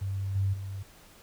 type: tone with level steps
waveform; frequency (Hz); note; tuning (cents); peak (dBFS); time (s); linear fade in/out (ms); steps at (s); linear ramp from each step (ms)
sine; 97.4; G2; -11; -29 / -24 / -34; 0.01-0.83; 10; 0.35 / 0.53; 10
effects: pink hiss -55 dBFS RMS until 1.22 s